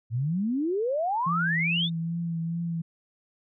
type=exponential sweep; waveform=sine; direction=up; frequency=108.6 to 3699 Hz; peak=-24 dBFS; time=0.1-1.9 s; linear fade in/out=50 ms
type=tone with vibrato; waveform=sine; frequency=167.4 Hz; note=E3; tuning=27 cents sharp; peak=-27 dBFS; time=1.26-2.82 s; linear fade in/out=10 ms; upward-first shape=triangle; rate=2.4 Hz; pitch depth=35 cents each way
effects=none